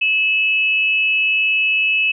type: tone pair together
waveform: sine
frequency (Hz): 2601 / 2939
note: E7 / F#7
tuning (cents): -24 / -12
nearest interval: major second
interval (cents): 212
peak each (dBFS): -14 / -24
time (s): 0.01-2.12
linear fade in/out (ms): 10
effects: none